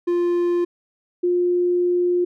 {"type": "tone pair in turn", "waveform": ["triangle", "sine"], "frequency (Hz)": [349.2, 354.5], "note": ["F4", "F4"], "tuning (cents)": [0, 26], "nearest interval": "unison", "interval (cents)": 26, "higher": "second", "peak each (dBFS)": [-15, -16], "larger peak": "first", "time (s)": [[0.07, 0.65], [1.23, 2.25]], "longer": "second", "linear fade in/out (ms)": 10, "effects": []}